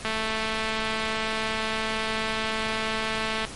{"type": "click train", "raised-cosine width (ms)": 0.3, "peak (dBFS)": -12, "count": 749, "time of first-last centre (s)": [0.05, 3.45], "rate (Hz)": 220, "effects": ["pink hiss -39 dBFS RMS until 3.55 s", "MP3 48 kbps"]}